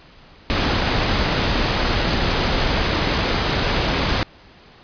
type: noise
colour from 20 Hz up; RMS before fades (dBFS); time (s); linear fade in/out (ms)
pink; -19; 0.5-4.23; 0
effects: pink hiss -47 dBFS RMS until 4.83 s + resampled to 11025 Hz